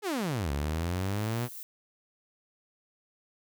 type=exponential two-way sweep; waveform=sawtooth; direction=down then up; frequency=446.2 to 68.9 to 125.3 Hz; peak=-25 dBFS; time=0.02-1.49 s; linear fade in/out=50 ms; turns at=0.51 s
type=noise with exponential growth; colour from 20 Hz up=violet; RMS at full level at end=-41 dBFS; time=0.25-1.63 s; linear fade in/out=1 ms; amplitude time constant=300 ms
effects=none